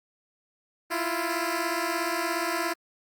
10% pulse beating tone pair, 330 / 347 Hz, E4 / F4, +2 / -11 cents, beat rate 17 Hz, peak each -21 dBFS, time 0.9-2.74 s, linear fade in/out 20 ms, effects Opus 32 kbps

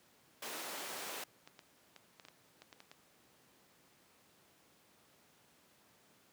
pink high-pass noise, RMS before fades -44 dBFS, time 0.42-1.24 s, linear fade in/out 5 ms, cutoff 400 Hz, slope 12 dB/octave
clicks, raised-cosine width 0.2 ms, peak -35 dBFS, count 12, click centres 0.943 / 1.092 / 1.475 / 1.592 / 1.963 / 2.198 / 2.251 / 2.285 / 2.62 / 2.728 / 2.804 / 2.915 s
effects pink hiss -67 dBFS RMS until 6.32 s + high-pass 150 Hz 12 dB/octave

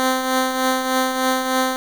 10% pulse tone with tremolo, 259.3 Hz, C4, 15 cents flat, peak -7 dBFS, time 0-1.76 s, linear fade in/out 0 ms, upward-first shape triangle, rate 3.3 Hz, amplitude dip 55%, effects 7-bit

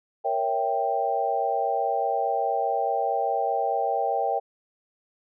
sine chord, A# diminished seventh, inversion none, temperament equal, 466.2 / 554.4 / 659.3 / 784 Hz, A#4 / C#5 / E5 / G5, 0 / 0 / 0 / 0 cents, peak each -30 / -30 / -29 / -25 dBFS, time 0.24-4.4 s, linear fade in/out 20 ms, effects none

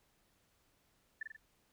sine tone with echo, 1765 Hz, A6, 5 cents sharp, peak -37 dBFS, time 1.21-1.23 s, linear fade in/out 5 ms, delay 45 ms, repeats 3, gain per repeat -4 dB, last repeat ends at 1.365 s, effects pink hiss -74 dBFS RMS until 1.72 s

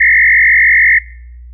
sine tone with frequency modulation, 1975.5 Hz, B6, in tune, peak -5 dBFS, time 0-0.99 s, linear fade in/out 10 ms, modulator 46.5 Hz, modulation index 4, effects noise-tail reverb RT60 0.7 s tail -23 dB re dry + added 60 Hz sine -30 dBFS peak until 1.53 s

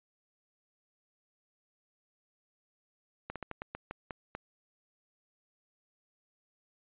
slowing click train, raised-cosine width 0.5 ms, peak -23 dBFS, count 9, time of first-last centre 3.3-4.351 s, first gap 57 ms, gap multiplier 1.23, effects resampled to 8000 Hz

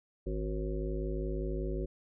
harmonic tone with a mistuned harmonic, 52.6 Hz, G#1, 23 cents sharp, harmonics 1 / 3 / 5 / 7 / 9 / 10, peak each -34 / -41 / -43 / -38 / -45 / -45 dBFS, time 0.26-1.86 s, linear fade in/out 10 ms, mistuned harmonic 10, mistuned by +61 cents, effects none

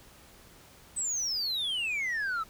sine exponential sweep, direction down, 8230 to 1272 Hz, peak -26 dBFS, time 0.96-2.44 s, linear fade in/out 20 ms, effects tanh soft clip ceiling -28 dBFS + pink hiss -55 dBFS RMS until 2.49 s

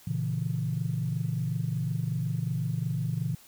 sine chord, A# diminished, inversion none, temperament equal with one note detuned, 116.54 / 139.39 / 164.81 Hz, A#2 / C#3 / E3, 0 / +10 / 0 cents, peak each -31 dBFS, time 0.07-3.35 s, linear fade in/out 5 ms, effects tanh soft clip ceiling -18 dBFS + white hiss -55 dBFS RMS until 3.47 s

